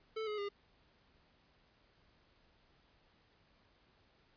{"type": "tone with pitch steps", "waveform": "square", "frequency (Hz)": [440, 422.1, 404.9], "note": ["A4", "G#4", "G#4"], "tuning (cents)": [0, 28, -44], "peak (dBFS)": -38, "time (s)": [0.16, 0.49], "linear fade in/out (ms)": 10, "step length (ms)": 110, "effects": ["pink hiss -70 dBFS RMS until 4.36 s", "resampled to 11025 Hz"]}